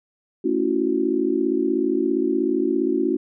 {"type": "chord", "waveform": "sine", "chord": "F# minor seventh", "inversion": "first", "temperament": "just", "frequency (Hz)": [222, 277.5, 333, 370], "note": ["A3", "C#4", "E4", "F#4"], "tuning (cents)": [16, 2, 18, 0], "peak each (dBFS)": [-29, -23, -23, -23], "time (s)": [0.44, 3.17], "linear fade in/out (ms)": 10, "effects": []}